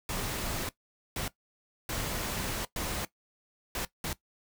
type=noise bursts at uneven times; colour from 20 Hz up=pink; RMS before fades=-34 dBFS; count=6; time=0.09-0.69 / 1.16-1.28 / 1.89-2.65 / 2.76-3.05 / 3.75-3.85 / 4.04-4.13 s; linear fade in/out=2 ms; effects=noise-tail reverb RT60 0.1 s tail -17 dB re dry